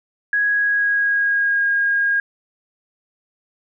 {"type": "tone with pitch glide", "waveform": "sine", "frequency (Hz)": [1661.2, 1628], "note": ["G#6", "G#6"], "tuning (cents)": [0, -35], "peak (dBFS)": -15, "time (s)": [0.33, 2.2], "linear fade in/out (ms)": 2, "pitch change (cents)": -35, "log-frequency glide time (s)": [0.46, 1.66], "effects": []}